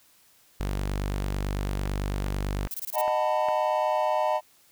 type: tone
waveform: sawtooth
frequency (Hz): 49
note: G1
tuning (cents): 0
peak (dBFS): -23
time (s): 0.6-2.67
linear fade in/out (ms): 0
type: click train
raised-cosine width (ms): 0.5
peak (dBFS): -22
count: 5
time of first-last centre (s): 1.86-3.486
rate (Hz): 2.46
type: noise bursts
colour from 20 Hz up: violet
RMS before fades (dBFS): -33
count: 6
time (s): 2.71-3.012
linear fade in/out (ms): 2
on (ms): 32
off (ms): 22
type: chord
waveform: triangle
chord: B dominant seventh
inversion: first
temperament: just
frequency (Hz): 617.4 / 740.8 / 889 / 987.8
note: D#5 / F#5 / A5 / B5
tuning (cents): -14 / +2 / +18 / 0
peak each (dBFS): -24 / -28 / -26 / -29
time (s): 2.93-4.41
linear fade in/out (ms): 50
effects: white hiss -60 dBFS RMS until 4.71 s